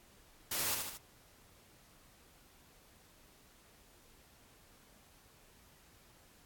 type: noise with echo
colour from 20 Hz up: white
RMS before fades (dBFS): -36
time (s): 0.51-0.75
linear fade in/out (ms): 5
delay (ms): 75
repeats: 3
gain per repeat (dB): -4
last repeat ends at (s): 0.975
effects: pink hiss -63 dBFS RMS until 6.45 s + AAC 64 kbps